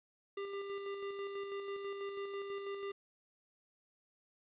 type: tone with tremolo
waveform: square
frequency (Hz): 397.9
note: G4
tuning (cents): +26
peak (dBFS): -39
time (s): 0.37-2.92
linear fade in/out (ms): 5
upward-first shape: square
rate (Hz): 6.1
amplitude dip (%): 35
effects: resampled to 8000 Hz + 11-bit